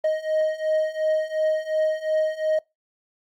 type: beating tone pair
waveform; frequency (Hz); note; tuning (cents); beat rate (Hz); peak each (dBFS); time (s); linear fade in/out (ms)
triangle; 623 / 625.8; D#5 / D#5; +2 / +10; 2.8; -23 / -21; 0.04-2.59; 5
effects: noise-tail reverb RT60 0.2 s tail -24 dB re dry + Opus 32 kbps